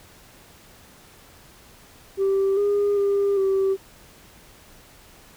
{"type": "tone with pitch steps", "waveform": "sine", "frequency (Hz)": [389.9, 407.3, 400.1, 386.8], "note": ["G4", "G#4", "G4", "G4"], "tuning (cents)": [-9, -34, 35, -23], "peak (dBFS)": -16, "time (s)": [2.17, 3.77], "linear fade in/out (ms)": 50, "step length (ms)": 400, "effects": ["tanh soft clip ceiling -16 dBFS", "pink hiss -50 dBFS RMS until 5.36 s"]}